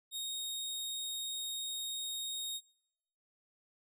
sawtooth tone, 3729 Hz, A#7, in tune, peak -34 dBFS, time 0.11-2.61 s, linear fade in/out 50 ms, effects noise-tail reverb RT60 0.9 s tail -25 dB re dry

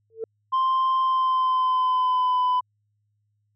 sine tone with exponential growth, 448.3 Hz, A4, 32 cents sharp, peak -23 dBFS, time 0.1-0.24 s, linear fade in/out 2 ms, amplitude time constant 29 ms
sine tone with pitch glide, 1046.5 to 1001.6 Hz, C6 to B5, 0 to +24 cents, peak -16 dBFS, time 0.52-2.61 s, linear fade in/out 20 ms, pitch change -76 cents, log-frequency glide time 1.01-2.42 s
effects tanh soft clip ceiling -18 dBFS + added 104 Hz sine -68 dBFS peak until 3.55 s

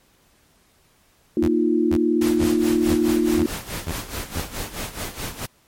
sine chord, Bb suspended fourth, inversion none, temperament just, 233.1 / 310.8 / 349.6 Hz, Bb3 / Eb4 / F4, 0 / -2 / +2 cents, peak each -22 / -20 / -20 dBFS, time 1.37-3.46 s, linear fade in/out 2 ms
sawtooth tone bursts, 82.4 Hz, E2, in tune, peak -19 dBFS, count 7, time 1.42-4.413 s, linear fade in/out 10 ms, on 59 ms, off 430 ms
pink noise with tremolo, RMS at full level -28 dBFS, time 2.21-5.46 s, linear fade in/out 5 ms, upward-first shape sine, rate 4.7 Hz, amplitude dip 75%
effects pink hiss -59 dBFS RMS until 5.67 s + MP3 64 kbps

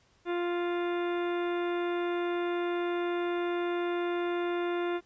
harmonic tone with a mistuned harmonic, 349.2 Hz, F4, in tune, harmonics 1 / 2 / 3 / 4 / 5 / 6 / 7 / 8 / 10, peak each -29 / -38 / -41 / -41 / -46 / -47 / -49 / -51 / -50 dBFS, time 0.25-5.01 s, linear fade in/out 50 ms, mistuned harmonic 10, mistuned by +19 cents, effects pink hiss -66 dBFS RMS until 5.05 s + resampled to 16000 Hz

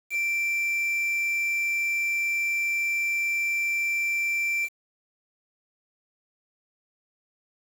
triangle tone with quantisation, 2349 Hz, D7, in tune, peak -22 dBFS, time 0.1-4.69 s, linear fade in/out 50 ms, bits 7, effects none

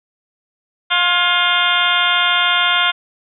harmonic tone with a mistuned harmonic, 353.7 Hz, F4, 22 cents sharp, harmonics 2 / 3 / 4 / 5 / 6 / 7 / 8 / 9 / 10, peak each -24 / -21 / -18 / -27 / -21 / -26 / -23 / -20 / -20 dBFS, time 0.9-2.92 s, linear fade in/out 20 ms, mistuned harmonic 5, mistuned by -67 cents, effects none

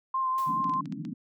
sine tone with vibrato, 1046.5 Hz, C6, in tune, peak -25 dBFS, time 0.14-0.81 s, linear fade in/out 5 ms, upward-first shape triangle, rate 4.8 Hz, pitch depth 26 cents each way
white noise with exponential decay, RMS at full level -44 dBFS, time 0.38-0.69 s, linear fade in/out 1 ms, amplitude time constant 67 ms
white band-pass noise, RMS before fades -37 dBFS, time 0.46-1.14 s, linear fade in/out 10 ms, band 140 to 300 Hz, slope 96 dB/octave
clicks, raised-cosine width 0.2 ms, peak -31 dBFS, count 6, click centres 0.643 / 0.696 / 0.738 / 0.857 / 0.924 / 1.051 s
effects none

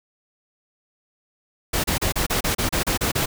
pink noise bursts, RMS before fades -22 dBFS, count 11, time 1.73-3.26 s, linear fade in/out 10 ms, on 110 ms, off 32 ms, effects none

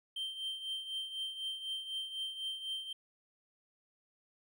triangle tone with tremolo, 3136 Hz, G7, in tune, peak -33 dBFS, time 0.16-2.93 s, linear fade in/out 5 ms, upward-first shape triangle, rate 4 Hz, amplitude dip 70%, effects none

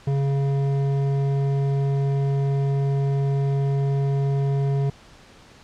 sine tone with hard clipping, 138.59 Hz, C#3, in tune, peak -21 dBFS, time 0.07-4.9 s, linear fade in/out 5 ms, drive 10 dB, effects pink hiss -49 dBFS RMS until 5.63 s + low-pass 6000 Hz 12 dB/octave

